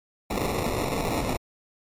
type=noise with sample-and-hold; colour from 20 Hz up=blue; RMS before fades=-27 dBFS; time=0.3-1.37 s; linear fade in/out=10 ms; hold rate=1575 Hz; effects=MP3 64 kbps